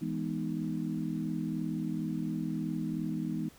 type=chord; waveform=sine; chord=E major seventh; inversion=none; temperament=equal; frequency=164.81 / 207.7 / 246.9 / 311.1 Hz; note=E3 / G#3 / B3 / D#4; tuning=0 / 0 / 0 / 0 cents; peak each=-36 / -37 / -37 / -37 dBFS; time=0.01-3.49 s; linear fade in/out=10 ms; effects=pink hiss -58 dBFS RMS until 3.58 s